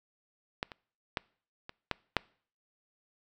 clicks, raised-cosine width 0.3 ms, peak -15 / -27 / -14 / -26 / -13 / -8 dBFS, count 6, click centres 0.629 / 0.718 / 1.172 / 1.694 / 1.913 / 2.167 s, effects noise-tail reverb RT60 0.5 s tail -25 dB re dry

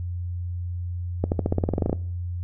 accelerating click train, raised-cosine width 2 ms, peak -9 dBFS, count 14, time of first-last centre 1.24-1.929 s, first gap 79 ms, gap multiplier 0.93, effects noise-tail reverb RT60 0.6 s tail -22 dB re dry + added 88 Hz sine -27 dBFS peak until 2.43 s

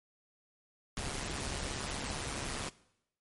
pink noise with amplitude modulation, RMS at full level -35 dBFS, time 0.97-2.69 s, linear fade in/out 2 ms, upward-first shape sine, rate 138 Hz, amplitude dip 65%, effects noise-tail reverb RT60 0.8 s tail -20 dB re dry + MP3 48 kbps

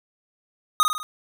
square tone with echo, 1244.5 Hz, D#6, in tune, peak -14 dBFS, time 0.8-0.83 s, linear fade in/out 0 ms, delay 50 ms, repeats 4, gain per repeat -5 dB, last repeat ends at 1.03 s, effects none

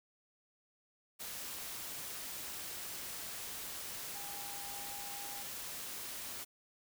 sine tone in noise, 807 Hz, G#5, 50 cents flat, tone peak -50 dBFS, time 4.14-5.43 s, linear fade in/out 20 ms, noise white, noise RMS -44 dBFS, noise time 1.19-6.45 s, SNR -9 dB, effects none

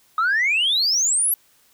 sine exponential sweep, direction up, 1244.5 to 11840 Hz, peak -15 dBFS, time 0.18-1.34 s, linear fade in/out 2 ms, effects tanh soft clip ceiling -14 dBFS + white hiss -58 dBFS RMS until 1.73 s

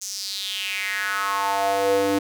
square tone with high-pass filter sweep, 98.8 Hz, G2, 14 cents sharp, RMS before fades -24 dBFS, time 0.01-2.19 s, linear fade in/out 10 ms, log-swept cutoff 6500 to 340 Hz, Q 4.5, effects none

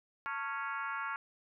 harmonic tone with a mistuned harmonic, 277.2 Hz, C#4, in tune, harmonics 3 / 4 / 5 / 6 / 7 / 8 / 9 / 10, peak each -44 / -40 / -39 / -43 / -52 / -48 / -55 / -56 dBFS, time 0.26-1.16 s, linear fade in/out 0 ms, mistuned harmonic 3, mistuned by +120 cents, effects none

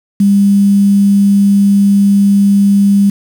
sine tone with quantisation, 200 Hz, G3, 35 cents sharp, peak -5 dBFS, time 0.2-3.1 s, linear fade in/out 5 ms, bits 5, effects none

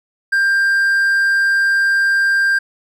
triangle tone, 1590 Hz, G6, 24 cents sharp, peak -10 dBFS, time 0.32-2.59 s, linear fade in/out 10 ms, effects none

